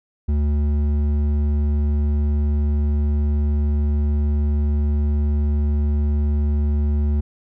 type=tone with hard clipping; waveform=sine; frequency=73.42 Hz; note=D2; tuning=in tune; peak=-18 dBFS; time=0.28-7.21 s; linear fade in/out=10 ms; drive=8 dB; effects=none